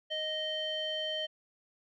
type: tone with low-pass filter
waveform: square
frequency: 621 Hz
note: D#5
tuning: 3 cents flat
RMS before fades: -35 dBFS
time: 0.1-1.27 s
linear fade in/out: 20 ms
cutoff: 3200 Hz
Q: 7.4
effects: none